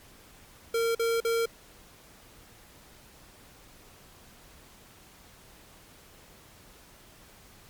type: tone bursts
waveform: square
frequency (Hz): 460.1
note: A#4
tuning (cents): -23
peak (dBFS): -25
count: 3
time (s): 0.74-1.458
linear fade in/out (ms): 5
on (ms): 210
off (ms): 44
effects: pink hiss -54 dBFS RMS until 7.69 s + MP3 96 kbps